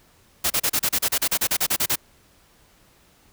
white noise bursts, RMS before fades -21 dBFS, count 16, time 0.44-1.958 s, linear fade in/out 10 ms, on 63 ms, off 34 ms, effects pink hiss -57 dBFS RMS until 3.32 s

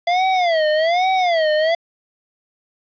square tone with vibrato, 680 Hz, F5, 46 cents flat, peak -15 dBFS, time 0.07-1.75 s, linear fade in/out 5 ms, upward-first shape sine, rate 1.2 Hz, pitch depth 190 cents each way, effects resampled to 11025 Hz + 7-bit

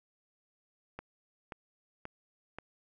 click train, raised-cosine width 0.5 ms, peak -26 dBFS, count 4, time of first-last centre 0.99-2.586 s, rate 1.88 Hz, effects none

